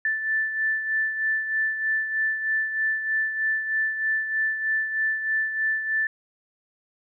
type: beating tone pair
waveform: sine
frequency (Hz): 1760 / 1763.2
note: A6 / A6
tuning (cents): 0 / +3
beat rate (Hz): 3.2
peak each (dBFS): -23 / -31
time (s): 0.05-6.07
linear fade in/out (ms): 2
effects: none